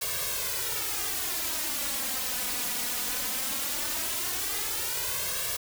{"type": "noise with flanger", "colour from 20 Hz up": "white", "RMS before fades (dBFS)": -31, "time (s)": [0.01, 5.57], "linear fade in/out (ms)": 10, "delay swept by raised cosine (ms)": [1.8, 4.1], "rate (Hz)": 0.18, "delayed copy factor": 1, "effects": []}